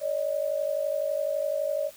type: tone pair together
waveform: sine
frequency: 567 / 618.9 Hz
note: C#5 / D#5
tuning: +39 / -9 cents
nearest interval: major second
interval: 152 cents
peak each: -28 dBFS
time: 0-1.91 s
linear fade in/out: 50 ms
effects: white hiss -51 dBFS RMS until 1.96 s